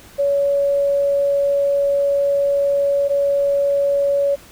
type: tone pair in turn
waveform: sine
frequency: 563 / 563 Hz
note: C#5 / C#5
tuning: +27 / +27 cents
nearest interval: unison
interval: 0 cents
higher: neither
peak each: -14 dBFS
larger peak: neither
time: 0.18-3.09 / 3.09-4.36 s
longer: first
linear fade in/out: 20 ms
effects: pink hiss -44 dBFS RMS until 4.51 s